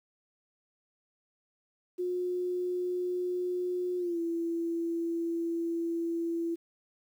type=tone with pitch glide; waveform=sine; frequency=359.6 to 335.5 Hz; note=F#4 to E4; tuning=-49 to +31 cents; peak=-29 dBFS; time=1.98-6.56 s; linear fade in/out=20 ms; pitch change=-120 cents; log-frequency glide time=3.98-4.19 s; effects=10-bit